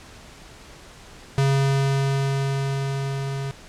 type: tone with level ramp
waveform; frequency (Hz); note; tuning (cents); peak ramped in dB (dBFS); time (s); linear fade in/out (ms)
square; 137.1; C#3; -19; -17 to -27; 1.38-3.51; 0
effects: pink hiss -45 dBFS RMS until 3.68 s + low-pass 8000 Hz 12 dB/octave